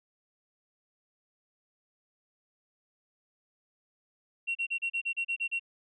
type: tone bursts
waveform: sine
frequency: 2737 Hz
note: F7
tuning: 36 cents flat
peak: -27 dBFS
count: 10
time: 4.47-5.596 s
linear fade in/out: 20 ms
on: 82 ms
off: 34 ms
effects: tanh soft clip ceiling -24 dBFS